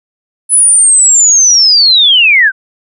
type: linear sweep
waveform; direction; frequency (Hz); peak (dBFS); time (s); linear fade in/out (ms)
sine; down; 10220 to 1480; -3; 0.49-2.52; 50
effects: none